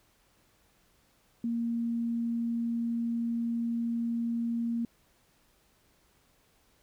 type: tone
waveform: sine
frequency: 233.1 Hz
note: A#3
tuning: in tune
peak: -28 dBFS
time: 1.44-4.85 s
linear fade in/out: 2 ms
effects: pink hiss -67 dBFS RMS until 6.82 s